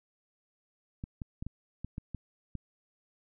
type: clicks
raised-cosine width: 5 ms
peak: -25 dBFS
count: 8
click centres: 1.039 / 1.218 / 1.425 / 1.466 / 1.846 / 1.981 / 2.147 / 2.553 s
effects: none